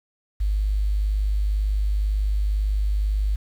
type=tone with quantisation; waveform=sine; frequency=51 Hz; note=G#1; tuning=31 cents flat; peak=-19 dBFS; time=0.4-3.36 s; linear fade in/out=10 ms; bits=8; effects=none